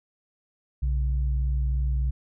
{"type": "tone pair together", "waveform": "sine", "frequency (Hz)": [61.73, 138.59], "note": ["B1", "C#3"], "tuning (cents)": [0, 0], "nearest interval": "octave + major second", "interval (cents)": 1400, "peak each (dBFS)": [-22, -33], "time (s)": [0.82, 2.11], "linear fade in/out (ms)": 10, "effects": []}